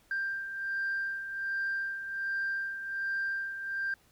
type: beating tone pair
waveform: sine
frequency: 1583 / 1584.3 Hz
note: G6 / G6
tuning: +17 / +18 cents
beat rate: 1.3 Hz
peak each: -31 / -38 dBFS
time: 0.11-3.94 s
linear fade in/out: 2 ms
effects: tanh soft clip ceiling -26 dBFS + pink hiss -65 dBFS RMS until 4.11 s